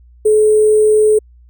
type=tone with sample-and-hold; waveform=sine; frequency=428.4 Hz; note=A4; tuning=46 cents flat; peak=-7 dBFS; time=0.25-1.19 s; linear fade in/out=10 ms; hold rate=8820 Hz; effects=added 60 Hz sine -41 dBFS peak until 1.49 s